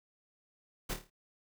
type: noise with echo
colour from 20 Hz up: pink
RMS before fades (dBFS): -36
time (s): 0.89-0.94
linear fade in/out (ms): 10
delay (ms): 27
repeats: 6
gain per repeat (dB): -6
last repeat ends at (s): 1.102
effects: none